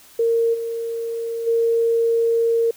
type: tone with level steps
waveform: sine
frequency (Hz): 460.9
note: A#4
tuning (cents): -20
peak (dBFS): -15 / -23 / -15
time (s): 0.19-2.71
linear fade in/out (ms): 5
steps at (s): 0.53 / 1.46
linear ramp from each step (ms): 20
effects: white hiss -48 dBFS RMS until 2.76 s